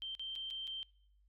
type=tone with dropouts; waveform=sine; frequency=3134 Hz; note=G7; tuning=1 cent flat; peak=-40 dBFS; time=0.02-0.83 s; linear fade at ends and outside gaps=0 ms; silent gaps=0.151-0.195 / 0.354-0.36 / 0.503-0.508 / 0.671-0.676 s; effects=noise-tail reverb RT60 0.7 s tail -24 dB re dry + added 50 Hz sine -66 dBFS peak until 1.28 s